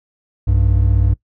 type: tone pair together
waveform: triangle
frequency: 61.74 / 98.01 Hz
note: B1 / G2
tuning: 0 / 0 cents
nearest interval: minor sixth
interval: 800 cents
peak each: -12 dBFS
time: 0.47-1.14 s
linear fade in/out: 10 ms
effects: noise-tail reverb RT60 0.1 s tail -20 dB re dry